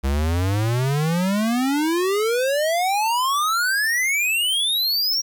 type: exponential sweep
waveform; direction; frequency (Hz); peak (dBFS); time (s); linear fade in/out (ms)
square; up; 65.41 to 5700; -19; 0.03-5.22; 20
effects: 9-bit